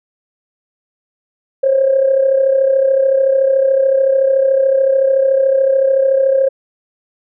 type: tone with amplitude modulation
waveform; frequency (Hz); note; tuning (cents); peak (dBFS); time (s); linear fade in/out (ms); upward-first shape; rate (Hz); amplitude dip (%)
sine; 537; C5; +45; -6; 1.63-6.49; 10; sine; 33.7; 60
effects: tanh soft clip ceiling -2 dBFS